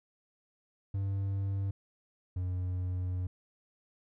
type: tone pair in turn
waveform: triangle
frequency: 98 / 90.98 Hz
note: G2 / F#2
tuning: 0 / -29 cents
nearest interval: minor second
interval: 129 cents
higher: first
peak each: -28 / -29 dBFS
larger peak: first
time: 0.94-1.71 / 2.36-3.27 s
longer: second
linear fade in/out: 5 ms
effects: none